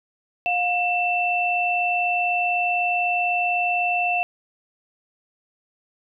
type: tone pair together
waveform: sine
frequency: 713 / 2672 Hz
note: F5 / E7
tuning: +36 / +23 cents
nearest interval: octave + major seventh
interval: 2287 cents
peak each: -22 dBFS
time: 0.46-4.23 s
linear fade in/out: 0 ms
effects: none